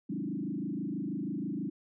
sine tone with frequency modulation, 241.5 Hz, B3, 39 cents flat, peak -32 dBFS, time 0.09-1.7 s, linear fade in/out 10 ms, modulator 26.2 Hz, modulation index 2.9, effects none

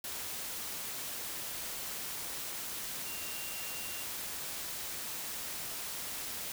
sine tone in noise, 2771 Hz, F7, 14 cents flat, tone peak -47 dBFS, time 3.06-4.03 s, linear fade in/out 2 ms, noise white, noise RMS -40 dBFS, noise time 0.04-6.52 s, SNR -10 dB, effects none

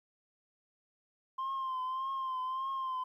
sine tone with vibrato, 1049 Hz, C6, 4 cents sharp, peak -31 dBFS, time 1.38-3.04 s, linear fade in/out 10 ms, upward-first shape triangle, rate 1.7 Hz, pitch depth 53 cents each way, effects tanh soft clip ceiling -32 dBFS + 12-bit

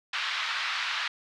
pink band-pass noise, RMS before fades -31 dBFS, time 0.13-1.08 s, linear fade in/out 5 ms, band 1200 to 4200 Hz, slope 24 dB/octave, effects none

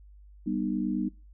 sine chord, G augmented, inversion none, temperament just, 196 / 245 / 306.2 Hz, G3 / B3 / D#4, 0 / -14 / -28 cents, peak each -31 dBFS, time 0.46-1.09 s, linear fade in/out 10 ms, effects noise-tail reverb RT60 0.3 s tail -23 dB re dry + added 50 Hz sine -49 dBFS peak until 1.33 s

